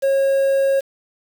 triangle tone with quantisation, 545 Hz, C#5, 29 cents flat, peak -12 dBFS, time 0.02-0.81 s, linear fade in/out 20 ms, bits 6, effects none

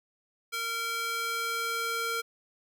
square tone with high-pass filter sweep, 460 Hz, A#4, 23 cents flat, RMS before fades -32 dBFS, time 0.52-2.22 s, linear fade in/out 20 ms, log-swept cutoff 1700 to 960 Hz, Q 1.2, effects none

